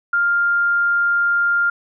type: tone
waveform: sine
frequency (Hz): 1400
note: F6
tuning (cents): +4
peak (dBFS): -14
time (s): 0.13-1.7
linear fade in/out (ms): 5
effects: none